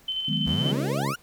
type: tone with tremolo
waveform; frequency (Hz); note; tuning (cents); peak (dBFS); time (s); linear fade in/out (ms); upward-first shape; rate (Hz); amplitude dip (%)
sine; 3066; G7; -39; -25; 0.08-0.72; 5; square; 12; 35
type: chord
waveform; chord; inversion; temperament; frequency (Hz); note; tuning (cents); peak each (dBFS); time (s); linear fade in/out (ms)
sine; G# minor seventh; second; equal; 155.56 / 185 / 207.7 / 246.9; D#3 / F#3 / G#3 / B3; 0 / 0 / 0 / 0; -28 / -32 / -30 / -32; 0.28-0.74; 5
type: exponential sweep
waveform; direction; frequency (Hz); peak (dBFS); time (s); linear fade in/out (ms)
35% pulse; up; 62.3 to 1500; -27; 0.46-1.16; 10
type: harmonic tone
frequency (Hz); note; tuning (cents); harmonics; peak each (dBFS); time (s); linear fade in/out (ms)
69.3; C#2; 0; 2 / 3 / 4 / 5 / 6 / 7 / 8 / 9; -28 / -32 / -34 / -36 / -38 / -39 / -40 / -41; 0.6-1.15; 50
effects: pink hiss -56 dBFS RMS until 1.22 s